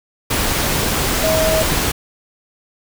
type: tone in noise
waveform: sine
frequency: 637 Hz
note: D#5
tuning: 41 cents sharp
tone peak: -15 dBFS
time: 1.23-1.63 s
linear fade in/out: 10 ms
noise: pink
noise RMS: -18 dBFS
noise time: 0.3-1.92 s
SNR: 0 dB
effects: none